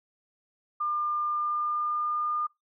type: tone with pitch glide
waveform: sine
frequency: 1200 to 1211.8 Hz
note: D6 to D#6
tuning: +37 to -46 cents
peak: -26 dBFS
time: 0.8-2.47 s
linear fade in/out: 10 ms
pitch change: +17 cents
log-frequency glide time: 1.3-2.3 s
effects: noise-tail reverb RT60 0.2 s tail -24 dB re dry